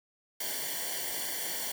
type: noise with comb filter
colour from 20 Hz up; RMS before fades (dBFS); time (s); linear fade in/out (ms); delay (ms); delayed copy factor
white; -35; 0.4-1.72; 5; 0.78; -0.85
effects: none